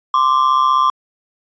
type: ring-modulated tone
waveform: triangle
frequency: 1108.7 Hz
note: C#6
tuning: in tune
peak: -6 dBFS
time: 0.14-0.9 s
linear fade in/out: 0 ms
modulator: 67.8 Hz
effects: resampled to 16000 Hz